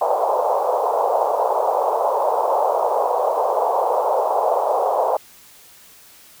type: band-pass noise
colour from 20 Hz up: pink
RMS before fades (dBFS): -19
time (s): 0.01-5.17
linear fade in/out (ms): 5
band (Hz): 480 to 1000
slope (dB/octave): 48
effects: white hiss -47 dBFS RMS until 6.4 s